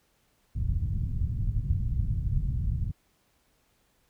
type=low-pass noise; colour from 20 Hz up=white; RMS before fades=-28 dBFS; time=0.55-2.92 s; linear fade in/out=10 ms; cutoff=120 Hz; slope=24 dB/octave; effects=pink hiss -69 dBFS RMS until 4.09 s